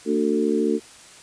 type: harmonic tone with a mistuned harmonic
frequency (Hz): 74.1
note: D2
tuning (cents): +16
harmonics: 3 / 4 / 5 / 6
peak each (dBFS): -24 / -24 / -24 / -24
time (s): 0.05-0.8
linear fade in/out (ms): 50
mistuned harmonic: 3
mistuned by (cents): +35
effects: white hiss -46 dBFS RMS until 1.22 s + resampled to 22050 Hz